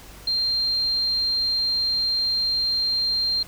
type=tone; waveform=sine; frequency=4180 Hz; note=C8; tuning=2 cents flat; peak=-20 dBFS; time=0.27-3.43 s; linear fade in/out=5 ms; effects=added 50 Hz sine -46 dBFS peak until 3.47 s + pink hiss -45 dBFS RMS until 3.47 s